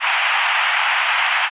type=band-pass noise; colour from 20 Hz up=white; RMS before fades=-18 dBFS; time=0-1.5 s; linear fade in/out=50 ms; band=740 to 3000 Hz; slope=48 dB/octave; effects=resampled to 8000 Hz